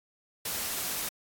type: noise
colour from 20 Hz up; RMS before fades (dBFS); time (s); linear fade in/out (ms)
white; -33; 0.45-1.09; 5
effects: AAC 64 kbps

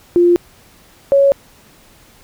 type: tone pair in turn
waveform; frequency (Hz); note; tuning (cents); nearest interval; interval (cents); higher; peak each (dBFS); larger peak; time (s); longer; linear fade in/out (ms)
sine; 349.2 / 555.4; F4 / C#5; 0 / +3; minor sixth; 803; second; -7; neither; 0.16-0.36 / 1.12-1.32; neither; 0
effects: pink hiss -47 dBFS RMS until 2.23 s

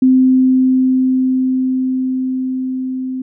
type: tone with level ramp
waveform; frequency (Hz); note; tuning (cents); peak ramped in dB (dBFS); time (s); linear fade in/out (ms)
sine; 258.7; C4; -19; -6 to -19; 0.02-3.22; 5
effects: none

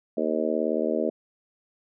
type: harmonic tone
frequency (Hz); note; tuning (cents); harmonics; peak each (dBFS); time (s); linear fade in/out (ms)
78.3; D#2; +11; 3 / 4 / 5 / 6 / 7 / 8; -30 / -30 / -30 / -30 / -30 / -30; 0.17-1.1; 5
effects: none

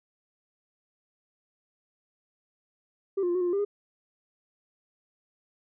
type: tone with pitch steps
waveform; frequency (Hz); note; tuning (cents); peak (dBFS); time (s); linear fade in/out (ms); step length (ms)
sine; 391.6 / 354.4 / 348.2 / 366.4 / 354.7 / 350.2 / 398.7 / 409.2; G4 / F4 / F4 / F#4 / F4 / F4 / G4 / G#4; -2 / +25 / -5 / -17 / +27 / +5 / +29 / -26; -22; 3.17-3.65; 10; 60
effects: tanh soft clip ceiling -22 dBFS

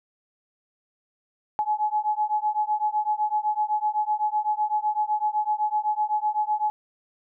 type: beating tone pair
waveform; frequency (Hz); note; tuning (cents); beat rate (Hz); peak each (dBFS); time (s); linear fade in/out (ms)
sine; 845 / 852.9; G#5 / G#5; +30 / +46; 7.9; -25; 1.59-6.7; 0
effects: none

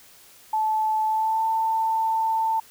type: tone with pitch glide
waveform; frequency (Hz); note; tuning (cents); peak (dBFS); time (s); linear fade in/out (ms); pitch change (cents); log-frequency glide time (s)
sine; 870 to 891.9; A5 to A5; -20 to +23; -20; 0.53-2.6; 5; +43; 1.06-1.46
effects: white hiss -51 dBFS RMS until 2.7 s

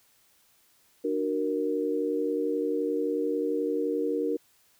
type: chord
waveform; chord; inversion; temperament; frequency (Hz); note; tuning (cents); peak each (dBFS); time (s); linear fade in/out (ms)
sine; D augmented; none; equal with one note detuned; 298.6 / 370 / 466.2; D4 / F#4 / A#4; +29 / 0 / 0; -30 / -32 / -28; 1.04-4.37; 10
effects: white hiss -64 dBFS RMS until 4.79 s

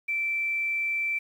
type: tone with quantisation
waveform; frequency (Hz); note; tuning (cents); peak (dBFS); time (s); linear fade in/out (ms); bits
sine; 2335; D7; -11; -25; 0.08-1.19; 10; 9
effects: none

